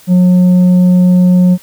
sine tone with tanh clipping, 180.8 Hz, F#3, 40 cents flat, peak -5 dBFS, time 0.07-1.58 s, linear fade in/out 50 ms, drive 4 dB, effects white hiss -41 dBFS RMS until 1.62 s

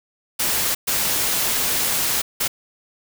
white noise bursts at uneven times, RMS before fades -21 dBFS, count 3, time 0.39-0.75 / 0.87-2.22 / 2.4-2.48 s, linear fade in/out 10 ms, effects none

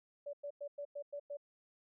sine tone bursts, 575 Hz, D5, 37 cents flat, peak -40 dBFS, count 7, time 0.26-1.371 s, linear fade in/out 10 ms, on 73 ms, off 100 ms, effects none

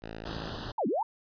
5% pulse tone, 55 Hz, A1, in tune, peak -28 dBFS, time 0.02-0.5 s, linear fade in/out 5 ms
pink band-stop noise, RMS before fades -38 dBFS, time 0.25-0.72 s, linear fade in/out 10 ms, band 1800 to 2800 Hz, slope 96 dB/octave
sine linear two-way sweep, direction down then up, 954 to 186.8 to 954 Hz, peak -26 dBFS, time 0.78-1.03 s, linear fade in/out 5 ms, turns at 0.87 s
effects resampled to 11025 Hz

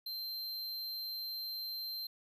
square tone, 4134 Hz, C8, 22 cents flat, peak -39 dBFS, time 0.06-2.07 s, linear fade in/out 5 ms, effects none

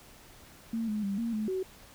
sine tone with pitch steps, 227.4 / 211.9 / 198 / 231.6 / 214.8 / 375.9 Hz, A#3 / G#3 / G3 / A#3 / A3 / F#4, -43 / +35 / +18 / -11 / -41 / +27 cents, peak -29 dBFS, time 0.73-1.63 s, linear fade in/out 5 ms, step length 150 ms, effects pink hiss -54 dBFS RMS until 1.94 s

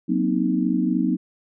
sine chord, C half-diminished seventh, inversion second, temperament equal with one note detuned, 185 / 237.8 / 261.6 / 311.1 Hz, Gb3 / Bb3 / C4 / Eb4, 0 / +35 / 0 / 0 cents, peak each -24 dBFS, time 0.08-1.17 s, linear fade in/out 20 ms, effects none

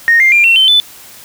sine tone with pitch steps, 1854 / 2105 / 2390 / 2714 / 3082 / 3500 Hz, A#6 / C7 / D7 / E7 / G7 / A7, -10 / +10 / +30 / +50 / -30 / -10 cents, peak -4 dBFS, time 0.08-0.8 s, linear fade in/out 0 ms, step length 120 ms, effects tanh soft clip ceiling 0 dBFS + white hiss -36 dBFS RMS until 1.24 s

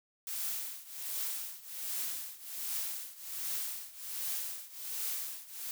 blue noise with tremolo, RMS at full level -35 dBFS, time 0.27-5.71 s, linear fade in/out 0 ms, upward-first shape triangle, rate 1.3 Hz, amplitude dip 90%, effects none

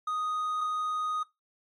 triangle tone pair in turn, 1244.5 / 1244.5 Hz, D#6 / D#6, 0 / 0 cents, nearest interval unison, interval 0 cents, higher neither, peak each -27 dBFS, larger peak neither, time 0.07-0.61 / 0.61-1.23 s, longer second, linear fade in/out 5 ms, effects noise-tail reverb RT60 0.2 s tail -20 dB re dry + AAC 32 kbps

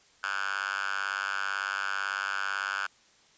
5% pulse tone with high-pass filter, 98 Hz, G2, in tune, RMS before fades -32 dBFS, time 0.23-2.87 s, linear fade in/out 10 ms, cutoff 1500 Hz, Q 7.4, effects white hiss -61 dBFS RMS until 3.37 s + resampled to 16000 Hz

